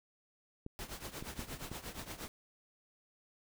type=clicks; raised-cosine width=3 ms; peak=-30 dBFS; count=4; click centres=0.664 / 1.225 / 1.393 / 1.716 s
type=noise with tremolo; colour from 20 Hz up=pink; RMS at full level=-42 dBFS; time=0.79-2.28 s; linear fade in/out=0 ms; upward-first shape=triangle; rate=8.5 Hz; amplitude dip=85%
effects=none